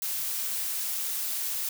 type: noise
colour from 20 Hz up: blue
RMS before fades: -31 dBFS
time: 0.02-1.69 s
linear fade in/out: 2 ms
effects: none